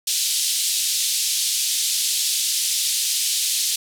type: band-pass noise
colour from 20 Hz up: pink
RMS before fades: -22 dBFS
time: 0.07-3.76 s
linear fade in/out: 5 ms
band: 3500 to 12000 Hz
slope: 24 dB/octave
effects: none